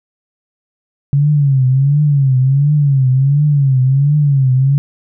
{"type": "tone with vibrato", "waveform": "sine", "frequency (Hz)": 138.59, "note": "C#3", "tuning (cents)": 0, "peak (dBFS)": -8, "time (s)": [1.13, 4.78], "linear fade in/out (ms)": 0, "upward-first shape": "triangle", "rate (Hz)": 1.4, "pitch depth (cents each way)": 150, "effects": []}